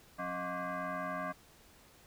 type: tone with frequency modulation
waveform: sine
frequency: 268.6 Hz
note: C4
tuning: 46 cents sharp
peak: -35 dBFS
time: 0.18-1.33 s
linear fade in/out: 20 ms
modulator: 447 Hz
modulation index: 3.1
effects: pink hiss -61 dBFS RMS until 2.06 s